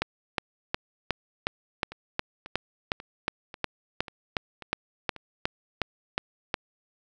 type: two click trains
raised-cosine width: 0.3 ms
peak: -24 / -9 dBFS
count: 7 / 19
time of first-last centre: 1.92-5.163 / 0.02-6.542 s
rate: 1.85 / 2.76 Hz
effects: none